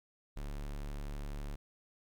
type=tone; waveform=square; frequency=36 Hz; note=D1; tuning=34 cents flat; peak=-39 dBFS; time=0.36-1.56 s; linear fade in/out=10 ms; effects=13-bit